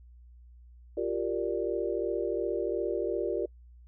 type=chord; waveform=sine; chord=G minor seventh; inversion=third; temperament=equal; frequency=349.2 / 392 / 466.2 / 587.3 Hz; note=F4 / G4 / Bb4 / D5; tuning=0 / 0 / 0 / 0 cents; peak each=-33 / -33 / -33 / -35 dBFS; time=0.97-3.46 s; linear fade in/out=5 ms; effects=noise-tail reverb RT60 0.1 s tail -26 dB re dry + added 60 Hz sine -50 dBFS peak until 3.87 s